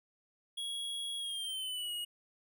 square tone with pitch glide, 3322 to 2892 Hz, G#7 to F#7, 0 to -40 cents, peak -37 dBFS, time 0.57-2.05 s, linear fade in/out 10 ms, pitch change -240 cents, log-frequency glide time 1.18-1.93 s, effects none

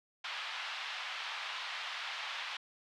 white band-pass noise, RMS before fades -41 dBFS, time 0.24-2.57 s, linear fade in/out 5 ms, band 800 to 3700 Hz, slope 24 dB/octave, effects none

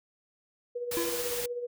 sine tone with tremolo, 484.5 Hz, B4, 33 cents flat, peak -30 dBFS, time 0.75-1.67 s, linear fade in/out 10 ms, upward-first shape sine, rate 16 Hz, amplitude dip 55%
white noise, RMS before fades -35 dBFS, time 0.91-1.46 s, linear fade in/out 5 ms
square tone with exponential decay, 340 Hz, F4, 46 cents flat, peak -28 dBFS, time 0.97-1.48 s, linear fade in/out 0 ms, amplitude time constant 110 ms
effects none

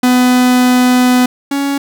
45% pulse tone pair in turn, 250.1 / 279.6 Hz, B3 / C#4, +22 / +15 cents, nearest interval major second, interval 193 cents, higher second, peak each -7 / -13 dBFS, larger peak first, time 0.03-1.26 / 1.51-1.78 s, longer first, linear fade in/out 5 ms, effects none

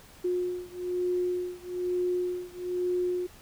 sine beating tone pair, 358.8 / 359.9 Hz, F4 / F#4, +47 / -48 cents, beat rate 1.1 Hz, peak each -30 / -31 dBFS, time 0.24-3.27 s, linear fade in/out 10 ms, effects pink hiss -53 dBFS RMS until 3.41 s

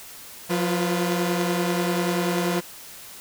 sawtooth tone cluster, 178.3 / 346.3 / 493.7 Hz, F3 / F4 / B4, +36 / -15 / -1 cents, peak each -20 / -23 / -26 dBFS, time 0.49-2.61 s, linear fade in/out 20 ms, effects white hiss -42 dBFS RMS until 3.2 s

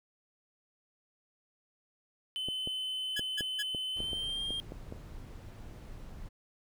triangle tone with pitch glide, 3043 to 3205 Hz, F#7 to G7, +48 to +38 cents, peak -32 dBFS, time 2.36-4.6 s, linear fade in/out 0 ms, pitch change +90 cents, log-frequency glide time 3.92-4.43 s
clicks, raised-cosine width 2 ms, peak -27 dBFS, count 10, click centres 2.486 / 2.674 / 3.194 / 3.408 / 3.748 / 4.004 / 4.132 / 4.506 / 4.721 / 4.924 s
sawtooth tone bursts, 1677 Hz, G#6, 16 cents sharp, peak -30 dBFS, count 3, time 3.16-3.629 s, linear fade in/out 10 ms, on 43 ms, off 170 ms
brown noise, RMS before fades -46 dBFS, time 3.96-6.29 s, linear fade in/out 10 ms
effects none

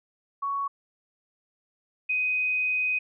sine tone pair in turn, 1116 / 2505 Hz, C#6 / D#7, +11 / +11 cents, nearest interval octave + major second, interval 1400 cents, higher second, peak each -26 / -23 dBFS, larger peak second, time 0.42-0.68 / 2.09-2.99 s, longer second, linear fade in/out 10 ms, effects none

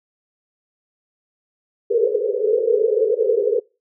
pink band-pass noise, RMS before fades -18 dBFS, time 1.9-3.6 s, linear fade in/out 10 ms, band 420 to 490 Hz, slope 96 dB/octave, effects noise-tail reverb RT60 0.3 s tail -25 dB re dry

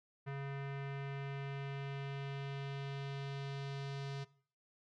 square tone with low-pass filter sweep, 138.59 Hz, C#3, in tune, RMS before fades -42 dBFS, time 0.26-4.25 s, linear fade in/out 20 ms, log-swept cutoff 2000 to 4600 Hz, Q 1.6, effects noise-tail reverb RT60 0.5 s tail -19 dB re dry

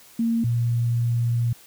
sine tone pair in turn, 229.9 / 118.32 Hz, A#3 / A#2, -24 / +26 cents, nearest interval major seventh, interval 1150 cents, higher first, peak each -19 dBFS, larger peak neither, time 0.19-0.44 / 0.44-1.53 s, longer second, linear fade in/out 5 ms, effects white hiss -50 dBFS RMS until 1.66 s

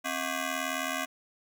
10% pulse ring-modulated tone, 453 Hz, A#4, 50 cents flat, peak -19 dBFS, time 0.04-1.06 s, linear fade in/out 20 ms, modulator 187 Hz, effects none

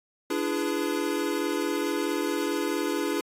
square chord, E dominant seventh, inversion third, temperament equal with one note detuned, 293.7 / 338.3 / 415.3 / 493.9 Hz, D4 / E4 / G#4 / B4, 0 / +45 / 0 / 0 cents, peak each -31 / -31 / -32 / -36 dBFS, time 0.3-3.21 s, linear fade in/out 5 ms, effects AAC 48 kbps

